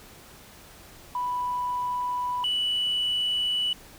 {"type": "tone pair in turn", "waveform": "sine", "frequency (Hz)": [987.8, 2960], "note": ["B5", "F#7"], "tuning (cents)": [0, 0], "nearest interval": "octave + perfect fifth", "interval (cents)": 1900, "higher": "second", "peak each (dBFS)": [-25, -22], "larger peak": "second", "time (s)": [[1.15, 2.44], [2.44, 3.73]], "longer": "neither", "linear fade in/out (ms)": 2, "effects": ["tanh soft clip ceiling -20 dBFS", "pink hiss -49 dBFS RMS until 3.98 s"]}